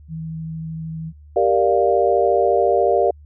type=tone with vibrato; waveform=sine; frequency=160.8 Hz; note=E3; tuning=43 cents flat; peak=-26 dBFS; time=0.08-1.13 s; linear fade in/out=50 ms; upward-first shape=sine; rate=13 Hz; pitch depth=9 cents each way
type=chord; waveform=sine; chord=G minor seventh; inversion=none; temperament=equal; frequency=392 / 466.2 / 587.3 / 698.5 Hz; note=G4 / Bb4 / D5 / F5; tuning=0 / 0 / 0 / 0 cents; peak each=-19 dBFS; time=1.36-3.11 s; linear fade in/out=5 ms
effects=added 74 Hz sine -41 dBFS peak until 3.25 s